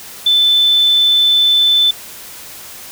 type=tone; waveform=sine; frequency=3520 Hz; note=A7; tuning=in tune; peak=-8 dBFS; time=0.26-1.91 s; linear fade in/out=5 ms; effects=white hiss -33 dBFS RMS until 2.91 s